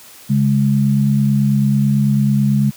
sine tone pair together, 138.3 / 207.4 Hz, C#3 / G#3, -4 / -2 cents, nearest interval perfect fifth, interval 702 cents, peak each -14 dBFS, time 0.29-2.71 s, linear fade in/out 20 ms, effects white hiss -41 dBFS RMS until 2.76 s + high-pass 60 Hz 12 dB/octave

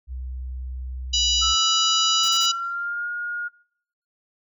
sine tone, 63.6 Hz, C2, 48 cents flat, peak -29 dBFS, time 0.07-1.56 s, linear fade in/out 50 ms
harmonic tone, 980 Hz, B5, 14 cents flat, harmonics 3 / 4 / 5 / 6 / 7, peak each -22 / -24 / -26 / -28 / -29 dBFS, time 1.13-2.52 s, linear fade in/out 10 ms
sine tone with pitch glide, 1318.5 to 1429.6 Hz, E6 to F6, 0 to +40 cents, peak -25 dBFS, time 1.41-3.49 s, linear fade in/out 20 ms, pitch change +140 cents, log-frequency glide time 2.16-3.09 s
white noise bursts, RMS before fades -39 dBFS, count 3, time 2.23-2.461 s, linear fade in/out 5 ms, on 57 ms, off 30 ms
effects noise-tail reverb RT60 0.7 s tail -24 dB re dry

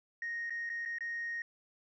sine tone with dropouts, 1864.7 Hz, A#6, in tune, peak -34 dBFS, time 0.22-1.42 s, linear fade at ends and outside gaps 2 ms, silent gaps 0.497-0.505 / 0.693-0.699 / 0.852-0.858 / 0.985-1.007 s, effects tanh soft clip ceiling -32 dBFS

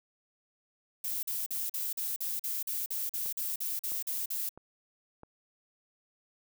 violet noise bursts, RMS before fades -34 dBFS, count 15, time 1.04-4.492 s, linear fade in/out 5 ms, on 190 ms, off 43 ms
click train, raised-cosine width 1 ms, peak -34 dBFS, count 4, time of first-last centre 3.26-5.234 s, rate 1.52 Hz
effects none

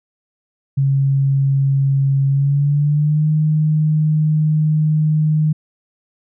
sine tone with pitch glide, 137.3 to 154.11 Hz, C#3 to D#3, -16 to -16 cents, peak -12 dBFS, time 0.77-5.53 s, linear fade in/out 10 ms, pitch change +200 cents, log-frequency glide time 2.27-3.29 s, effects none

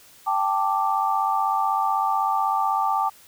sine chord, G suspended second, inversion none, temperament equal, 784 / 880 / 1174.7 Hz, G5 / A5 / D6, 0 / 0 / 0 cents, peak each -24 dBFS, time 0.26-3.1 s, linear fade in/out 20 ms, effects white hiss -51 dBFS RMS until 3.27 s

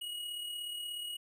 square tone with amplitude modulation, 2900 Hz, F#7, 35 cents flat, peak -37 dBFS, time 0.01-1.17 s, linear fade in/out 10 ms, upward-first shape sine, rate 36.7 Hz, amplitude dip 40%, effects none

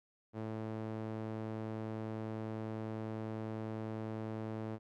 sawtooth tone with band-pass filter, 110 Hz, A2, in tune, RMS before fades -41 dBFS, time 0.33-4.79 s, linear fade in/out 50 ms, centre 380 Hz, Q 0.63, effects none

